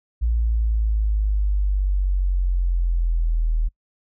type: exponential sweep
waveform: sine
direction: down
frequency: 57.8 to 39.36 Hz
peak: -17 dBFS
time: 0.21-3.69 s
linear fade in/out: 20 ms
effects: noise-tail reverb RT60 0.1 s tail -25 dB re dry

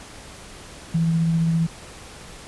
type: tone with tremolo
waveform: sine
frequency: 164.81 Hz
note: E3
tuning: in tune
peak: -16 dBFS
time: 0.94-1.67 s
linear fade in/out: 10 ms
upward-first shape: triangle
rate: 15 Hz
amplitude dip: 25%
effects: pink hiss -41 dBFS RMS until 2.47 s + resampled to 24000 Hz

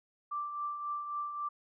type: tone with tremolo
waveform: sine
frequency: 1174.7 Hz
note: D6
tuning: in tune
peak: -32 dBFS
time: 0.31-1.49 s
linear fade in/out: 10 ms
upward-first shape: triangle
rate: 3.7 Hz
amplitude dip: 55%
effects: none

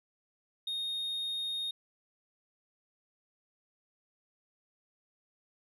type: tone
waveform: sine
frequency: 3706 Hz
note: A#7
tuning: 11 cents flat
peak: -30 dBFS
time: 0.67-1.71 s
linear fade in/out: 5 ms
effects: tanh soft clip ceiling -32 dBFS

